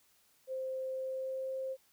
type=tone with pitch glide; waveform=sine; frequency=523 to 527.6 Hz; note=C5 to C5; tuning=-1 to +14 cents; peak=-35 dBFS; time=0.47-1.77 s; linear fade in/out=50 ms; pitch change=+15 cents; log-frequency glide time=0.91-1.53 s; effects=white hiss -69 dBFS RMS until 1.92 s